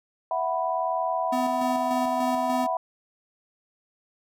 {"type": "chord", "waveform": "sine", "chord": "E suspended second", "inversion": "none", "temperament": "equal", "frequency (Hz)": [659.3, 740, 987.8], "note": ["E5", "F#5", "B5"], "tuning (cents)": [0, 0, 0], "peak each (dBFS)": -28, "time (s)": [0.31, 2.77], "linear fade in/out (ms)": 2}
{"type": "tone with tremolo", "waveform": "square", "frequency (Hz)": 253, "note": "B3", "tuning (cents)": 42, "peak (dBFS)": -27, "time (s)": [1.32, 2.67], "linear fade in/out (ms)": 10, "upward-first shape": "square", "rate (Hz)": 3.4, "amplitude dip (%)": 40}
{"effects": []}